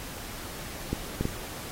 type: clicks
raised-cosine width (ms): 3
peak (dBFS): -14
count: 3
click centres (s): 0.93 / 1.21 / 1.254
effects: pink hiss -40 dBFS RMS until 1.71 s + AAC 48 kbps